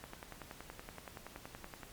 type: click train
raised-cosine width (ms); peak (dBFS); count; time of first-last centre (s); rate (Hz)
0.5; -30; 20; 0.04-1.832; 10.6
effects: pink hiss -55 dBFS RMS until 1.92 s + MP3 96 kbps